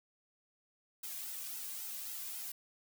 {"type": "noise with flanger", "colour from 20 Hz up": "blue", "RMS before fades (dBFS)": -43, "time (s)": [1.03, 2.52], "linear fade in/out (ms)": 5, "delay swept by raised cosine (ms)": [1.7, 2.3], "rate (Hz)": 3.7, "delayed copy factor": -1, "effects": []}